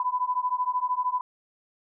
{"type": "beating tone pair", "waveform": "sine", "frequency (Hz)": [993, 1006], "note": ["B5", "B5"], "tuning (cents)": [9, 32], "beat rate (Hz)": 13, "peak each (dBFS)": -27, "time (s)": [0, 1.21], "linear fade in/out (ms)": 2, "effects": []}